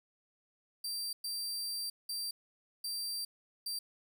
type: tone bursts at uneven times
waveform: sawtooth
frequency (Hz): 4700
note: D8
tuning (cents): +1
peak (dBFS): -33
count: 5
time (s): 0.84-1.13 / 1.24-1.9 / 2.09-2.31 / 2.84-3.25 / 3.66-3.79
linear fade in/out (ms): 5
effects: none